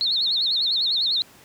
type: tone with vibrato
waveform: sine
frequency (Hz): 3971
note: B7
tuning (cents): +9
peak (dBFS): -19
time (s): 0.01-1.22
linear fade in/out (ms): 0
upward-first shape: sine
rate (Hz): 10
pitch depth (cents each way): 180
effects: pink hiss -50 dBFS RMS until 1.44 s + high-pass 100 Hz 12 dB/octave